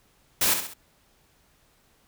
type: noise with echo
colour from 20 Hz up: white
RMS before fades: -22 dBFS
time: 0.41-0.54 s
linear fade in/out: 5 ms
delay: 66 ms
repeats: 3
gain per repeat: -7 dB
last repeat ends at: 0.738 s
effects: pink hiss -63 dBFS RMS until 2.07 s